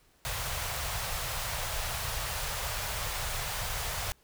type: band-stop noise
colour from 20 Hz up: pink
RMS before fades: -34 dBFS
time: 0.25-4.12 s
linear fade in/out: 0 ms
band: 130 to 560 Hz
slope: 24 dB/octave
effects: pink hiss -65 dBFS RMS until 4.23 s